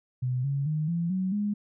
sine tone with pitch steps, 126.4 / 139.44 / 153.83 / 169.7 / 187.21 / 206.5 Hz, B2 / C#3 / D#3 / F3 / F#3 / G#3, +41 / +11 / -19 / -49 / +21 / -10 cents, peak -25 dBFS, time 0.22-1.54 s, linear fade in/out 10 ms, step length 220 ms, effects none

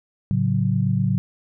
sine chord, F# minor, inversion first, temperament equal, 110 / 138.59 / 185 Hz, A2 / C#3 / F#3, 0 / 0 / 0 cents, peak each -22 dBFS, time 0.31-1.18 s, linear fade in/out 0 ms, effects none

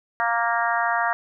harmonic tone, 233.1 Hz, A#3, in tune, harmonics 3 / 4 / 5 / 6 / 7 / 8, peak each -25 / -26 / -27 / -28 / -28 / -29 dBFS, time 0.2-1.13 s, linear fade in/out 0 ms, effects none

